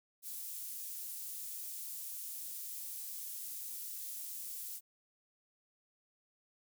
pink high-pass noise, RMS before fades -44 dBFS, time 0.22-4.81 s, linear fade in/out 50 ms, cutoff 11000 Hz, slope 12 dB/octave, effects none

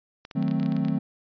clicks, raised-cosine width 0.2 ms, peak -23 dBFS, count 12, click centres 0.251 / 0.312 / 0.426 / 0.481 / 0.512 / 0.599 / 0.63 / 0.661 / 0.722 / 0.766 / 0.85 / 0.884 s
triangle chord, D# diminished seventh, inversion none, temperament equal, 155.56 / 185 / 220 / 261.6 Hz, D#3 / F#3 / A3 / C4, 0 / 0 / 0 / 0 cents, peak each -26 dBFS, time 0.35-0.99 s, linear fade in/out 10 ms
effects resampled to 11025 Hz

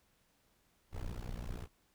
brown noise with amplitude modulation, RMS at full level -38 dBFS, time 0.91-1.68 s, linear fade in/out 50 ms, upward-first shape sine, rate 60.6 Hz, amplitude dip 95%, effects pink hiss -73 dBFS RMS until 1.94 s

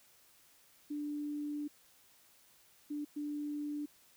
sine tone bursts at uneven times, 294.4 Hz, D4, 4 cents sharp, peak -36 dBFS, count 3, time 0.9-1.68 / 2.9-3.05 / 3.16-3.86 s, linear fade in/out 10 ms, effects white hiss -65 dBFS RMS until 4.16 s

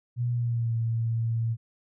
sine tone with pitch glide, 121 to 114.54 Hz, B2 to A#2, -35 to -30 cents, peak -24 dBFS, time 0.16-1.57 s, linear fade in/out 50 ms, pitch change -95 cents, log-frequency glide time 0.31-0.75 s, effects none

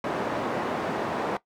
white band-pass noise, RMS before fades -29 dBFS, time 0.04-1.37 s, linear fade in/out 2 ms, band 180 to 830 Hz, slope 12 dB/octave, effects noise-tail reverb RT60 0.1 s tail -17 dB re dry

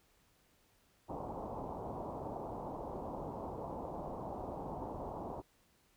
white low-pass noise, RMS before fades -43 dBFS, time 1.08-5.42 s, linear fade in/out 20 ms, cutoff 970 Hz, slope 48 dB/octave, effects pink hiss -71 dBFS RMS until 5.96 s

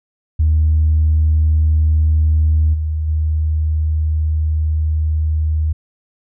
sine tone with level steps, 77.78 Hz, D#2, in tune, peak -9 / -16 / -13 dBFS, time 0.39-5.73 s, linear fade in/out 10 ms, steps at 2.73 / 3.07 s, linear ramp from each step 20 ms, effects tanh soft clip ceiling -6 dBFS

